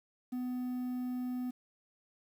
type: tone with quantisation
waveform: triangle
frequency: 250 Hz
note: B3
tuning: 21 cents sharp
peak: -32 dBFS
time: 0.32-1.51 s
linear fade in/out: 10 ms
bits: 10
effects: none